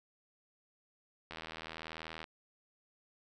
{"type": "click train", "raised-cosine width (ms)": 0.3, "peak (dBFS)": -27, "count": 76, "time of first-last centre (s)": [1.31, 2.242], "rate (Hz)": 80.5, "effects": []}